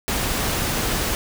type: noise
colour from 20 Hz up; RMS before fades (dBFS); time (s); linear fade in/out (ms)
pink; -23; 0.08-1.15; 0
effects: none